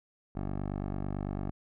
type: tone with low-pass filter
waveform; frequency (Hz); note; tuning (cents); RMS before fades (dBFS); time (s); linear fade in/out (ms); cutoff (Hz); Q
10% pulse; 49; G1; 0; -35; 0.35-1.51; 10; 930; 0.75
effects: none